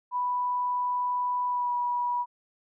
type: tone with pitch glide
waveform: sine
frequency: 987.8 to 973.1 Hz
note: B5 to B5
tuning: 0 to -26 cents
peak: -25 dBFS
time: 0.11-2.26 s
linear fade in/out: 50 ms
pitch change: -26 cents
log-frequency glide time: 1.47-1.73 s
effects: none